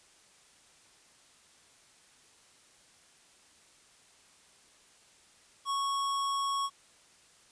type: tone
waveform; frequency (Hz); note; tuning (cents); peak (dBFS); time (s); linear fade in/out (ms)
square; 1106; C#6; -4; -30; 5.65-6.7; 50
effects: white hiss -61 dBFS RMS until 7.51 s + resampled to 22050 Hz